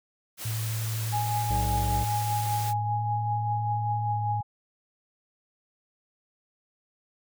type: noise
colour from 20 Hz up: white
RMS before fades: -37 dBFS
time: 0.37-2.74 s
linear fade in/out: 50 ms
type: tone with vibrato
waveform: sine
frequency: 110 Hz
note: A2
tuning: in tune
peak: -28 dBFS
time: 0.45-4.41 s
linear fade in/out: 5 ms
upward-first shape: square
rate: 0.41 Hz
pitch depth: 16 cents each way
type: tone with tremolo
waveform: sine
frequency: 830 Hz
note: G#5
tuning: 1 cent flat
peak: -25 dBFS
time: 1.12-4.43 s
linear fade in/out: 20 ms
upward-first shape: triangle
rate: 5.1 Hz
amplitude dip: 50%
type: harmonic tone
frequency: 62.3 Hz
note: B1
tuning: 16 cents sharp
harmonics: 1 / 3 / 5 / 7 / 9 / 10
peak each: -28 / -38 / -42 / -45 / -47 / -48 dBFS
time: 1.5-2.04 s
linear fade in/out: 5 ms
effects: none